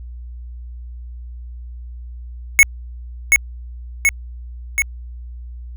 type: tone with echo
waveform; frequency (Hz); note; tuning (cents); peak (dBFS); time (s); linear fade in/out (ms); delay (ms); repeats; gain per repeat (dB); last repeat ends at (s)
square; 2200; C#7; -14; -5; 2.59-2.63; 0; 730; 3; -3; 4.82
effects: added 60 Hz sine -30 dBFS peak until 5.76 s